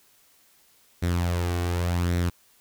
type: tone with flanger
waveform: sawtooth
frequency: 87.31 Hz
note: F2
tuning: in tune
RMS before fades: -25 dBFS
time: 1.02-2.3 s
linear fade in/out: 10 ms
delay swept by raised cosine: 0.51 to 2.71 ms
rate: 0.88 Hz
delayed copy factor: +0.5
effects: white hiss -60 dBFS RMS until 2.6 s